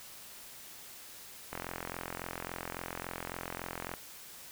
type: click train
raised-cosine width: 0.5 ms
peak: -22 dBFS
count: 106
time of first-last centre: 1.53-3.938 s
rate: 43.6 Hz
effects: white hiss -50 dBFS RMS until 4.51 s